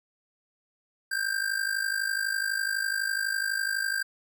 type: tone with amplitude modulation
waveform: square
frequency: 1575 Hz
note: G6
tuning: 8 cents sharp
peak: -24 dBFS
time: 1.11-4.03 s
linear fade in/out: 10 ms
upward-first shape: sine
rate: 52 Hz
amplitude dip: 75%
effects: none